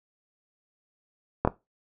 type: clicks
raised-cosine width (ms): 1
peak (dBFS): -7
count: 2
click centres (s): 1.45 / 1.475
effects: noise-tail reverb RT60 0.2 s tail -17 dB re dry